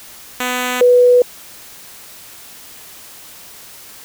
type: tone pair in turn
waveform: 5% pulse / sine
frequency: 249.7 / 492.5 Hz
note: B3 / B4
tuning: +19 / -5 cents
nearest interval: octave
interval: 1176 cents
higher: second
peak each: -6 dBFS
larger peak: neither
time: 0.4-0.81 / 0.81-1.22 s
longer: neither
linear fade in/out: 2 ms
effects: white hiss -38 dBFS RMS until 4.04 s